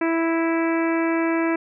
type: harmonic tone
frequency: 329.6 Hz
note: E4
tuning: in tune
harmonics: 1 / 2 / 3 / 4 / 5 / 6 / 7 / 8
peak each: -20 / -28 / -30 / -33 / -32 / -34 / -33 / -40 dBFS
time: 0.01-1.56 s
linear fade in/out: 5 ms
effects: none